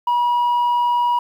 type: tone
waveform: sine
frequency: 965 Hz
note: B5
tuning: 40 cents flat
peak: -12 dBFS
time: 0.07-1.19 s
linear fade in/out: 5 ms
effects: tanh soft clip ceiling -14 dBFS + 8-bit